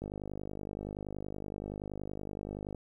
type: click train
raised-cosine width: 2 ms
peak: -26 dBFS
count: 139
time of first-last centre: 0.02-2.747 s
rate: 50.6 Hz
effects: 11-bit